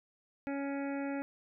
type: harmonic tone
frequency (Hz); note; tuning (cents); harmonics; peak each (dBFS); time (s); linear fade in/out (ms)
278.8; C#4; +10; 1 / 2 / 3 / 5 / 6 / 7 / 8 / 9; -35 / -41 / -45 / -49 / -51 / -52 / -53 / -54; 0.47-1.22; 0
effects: none